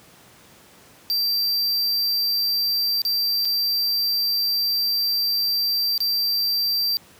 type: tone with dropouts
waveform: square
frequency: 4699 Hz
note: D8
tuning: in tune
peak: -20 dBFS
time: 1.1-6.97 s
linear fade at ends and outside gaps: 0 ms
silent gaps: 3.018-3.051 / 3.45-3.454 / 5.978-6.004 s
effects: pink hiss -50 dBFS RMS until 7.19 s + high-pass 100 Hz 12 dB/octave